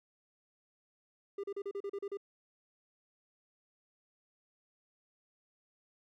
triangle tone bursts, 399.7 Hz, G4, 34 cents sharp, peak -34 dBFS, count 9, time 1.38-2.172 s, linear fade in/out 5 ms, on 56 ms, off 36 ms, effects none

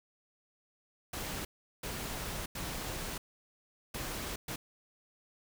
pink noise bursts at uneven times, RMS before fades -39 dBFS, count 5, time 1.13-1.45 / 1.83-2.46 / 2.55-3.18 / 3.94-4.36 / 4.48-4.56 s, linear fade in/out 5 ms, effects none

